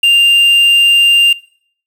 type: tone with quantisation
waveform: triangle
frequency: 2794 Hz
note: F7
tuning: in tune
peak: -4 dBFS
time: 0.03-1.33 s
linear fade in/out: 5 ms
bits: 5
effects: noise-tail reverb RT60 0.6 s tail -22 dB re dry